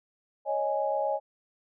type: chord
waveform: sine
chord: C# suspended second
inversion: none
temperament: equal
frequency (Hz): 554.4 / 622.3 / 830.6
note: C#5 / D#5 / G#5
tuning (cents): 0 / 0 / 0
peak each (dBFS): -30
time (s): 0.45-1.2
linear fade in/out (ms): 50
effects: none